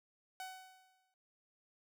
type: tone with exponential decay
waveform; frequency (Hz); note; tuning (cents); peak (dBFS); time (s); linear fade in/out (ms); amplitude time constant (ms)
sawtooth; 750; F#5; +23; -38; 0.4-1.14; 1; 160
effects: none